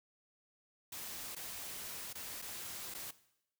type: noise with dropouts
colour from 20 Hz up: white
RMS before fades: -45 dBFS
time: 0.92-3.11 s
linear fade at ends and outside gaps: 5 ms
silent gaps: 1.351-1.363 / 2.13-2.152 / 2.418-2.422 / 2.941-2.947 s
effects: noise-tail reverb RT60 0.8 s tail -17 dB re dry